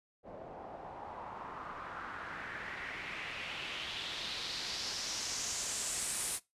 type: noise with low-pass filter sweep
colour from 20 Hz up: white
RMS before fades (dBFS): -41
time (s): 0.23-6.4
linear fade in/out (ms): 50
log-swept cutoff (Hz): 600 to 10000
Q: 2.8
effects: noise-tail reverb RT60 0.2 s tail -20 dB re dry + resampled to 32000 Hz